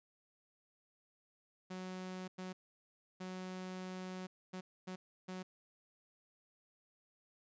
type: tone bursts at uneven times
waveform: sawtooth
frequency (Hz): 185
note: F#3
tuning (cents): 0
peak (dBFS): -39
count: 6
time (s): 1.7-2.28 / 2.38-2.53 / 3.2-4.27 / 4.53-4.61 / 4.87-4.96 / 5.28-5.43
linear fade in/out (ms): 10
effects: resampled to 16000 Hz